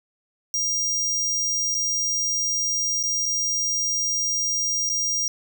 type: tone with dropouts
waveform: square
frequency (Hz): 5700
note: F8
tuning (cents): +34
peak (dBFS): -22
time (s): 0.54-5.28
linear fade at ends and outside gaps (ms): 1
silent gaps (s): 1.745-1.749 / 3.029-3.036 / 3.257-3.261 / 4.892-4.898
effects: none